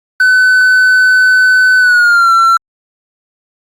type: tone with pitch glide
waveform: triangle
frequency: 1509 to 1352.2 Hz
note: F#6 to E6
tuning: +34 to +44 cents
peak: -3 dBFS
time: 0.2-2.57 s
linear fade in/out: 2 ms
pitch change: -190 cents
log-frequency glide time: 1.79-2.32 s
effects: Opus 32 kbps